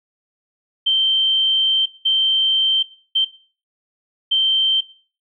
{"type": "tone bursts at uneven times", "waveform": "sine", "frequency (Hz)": 3125, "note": "G7", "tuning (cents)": -6, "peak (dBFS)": -13, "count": 4, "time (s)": [[0.86, 1.86], [2.05, 2.83], [3.15, 3.25], [4.31, 4.81]], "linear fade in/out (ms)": 10, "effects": ["noise-tail reverb RT60 0.4 s tail -18 dB re dry"]}